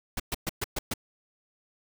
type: noise bursts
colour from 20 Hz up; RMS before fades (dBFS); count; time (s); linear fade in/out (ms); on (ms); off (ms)
pink; -30; 6; 0.17-0.938; 5; 28; 120
effects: none